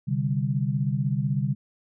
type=chord; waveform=sine; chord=C suspended second; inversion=none; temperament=equal with one note detuned; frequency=130.81 / 146.83 / 196.91 Hz; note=C3 / D3 / G3; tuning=0 / 0 / +8 cents; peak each=-26 / -26 / -29 dBFS; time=0.07-1.55 s; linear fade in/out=20 ms; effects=none